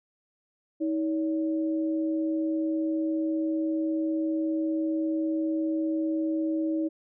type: tone pair together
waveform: sine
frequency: 318.2 / 567 Hz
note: D#4 / C#5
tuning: +39 / +39 cents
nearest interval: minor seventh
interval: 1000 cents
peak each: -25 / -35 dBFS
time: 0.8-6.89 s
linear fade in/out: 20 ms
effects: none